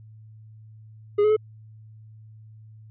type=tone with pitch steps; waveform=triangle; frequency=412.1 / 425.3 / 431.1 Hz; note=G#4 / G#4 / A4; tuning=-13 / +41 / -35 cents; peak=-14 dBFS; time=1.18-1.366 s; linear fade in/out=10 ms; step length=62 ms; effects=added 109 Hz sine -44 dBFS peak until 2.9 s + resampled to 8000 Hz